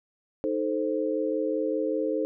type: chord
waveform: sine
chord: A diminished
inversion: second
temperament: equal with one note detuned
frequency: 311.1 / 438.2 / 523.3 Hz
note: Eb4 / A4 / C5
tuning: 0 / -7 / 0 cents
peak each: -29 dBFS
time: 0.44-2.25 s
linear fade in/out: 0 ms
effects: none